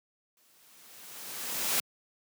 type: noise with exponential growth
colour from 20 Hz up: white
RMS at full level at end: -27 dBFS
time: 0.37-1.8 s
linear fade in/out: 1 ms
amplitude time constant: 310 ms
effects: high-pass 150 Hz 12 dB/octave